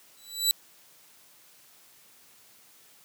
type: tone with exponential growth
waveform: 20% pulse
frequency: 3951 Hz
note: B7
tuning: in tune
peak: -12 dBFS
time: 0.17-0.51 s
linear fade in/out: 0 ms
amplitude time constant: 72 ms
effects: white hiss -57 dBFS RMS until 3.04 s + high-pass 100 Hz 12 dB/octave